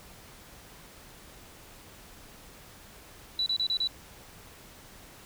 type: tone bursts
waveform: sine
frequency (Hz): 3951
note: B7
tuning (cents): 0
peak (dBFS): -25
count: 5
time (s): 3.39-3.874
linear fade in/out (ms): 2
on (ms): 72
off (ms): 31
effects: pink hiss -51 dBFS RMS until 5.25 s